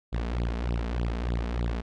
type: tone with flanger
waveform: sawtooth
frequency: 58.7 Hz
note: A#1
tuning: 13 cents sharp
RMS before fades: -29 dBFS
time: 0.12-1.82 s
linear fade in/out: 20 ms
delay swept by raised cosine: 0.23 to 4.73 ms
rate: 3.3 Hz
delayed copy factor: +1
effects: low-pass 4000 Hz 12 dB/octave